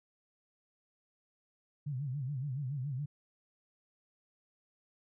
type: tone with vibrato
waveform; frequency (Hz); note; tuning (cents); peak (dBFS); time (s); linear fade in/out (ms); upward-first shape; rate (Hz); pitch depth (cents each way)
sine; 136.1; C#3; -31; -34; 1.86-3.06; 10; sine; 7.1; 160
effects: none